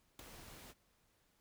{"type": "noise with ADSR envelope", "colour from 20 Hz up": "pink", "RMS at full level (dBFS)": -45, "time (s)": [0.19, 0.74], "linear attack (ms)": 4, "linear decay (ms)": 4, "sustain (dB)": -10, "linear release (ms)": 39, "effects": ["pink hiss -75 dBFS RMS until 1.4 s"]}